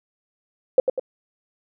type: tone with echo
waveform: sine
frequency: 521 Hz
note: C5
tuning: 7 cents flat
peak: -9 dBFS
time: 0.78-0.8 s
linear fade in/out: 2 ms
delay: 98 ms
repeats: 2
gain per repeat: -6 dB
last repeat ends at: 0.996 s
effects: none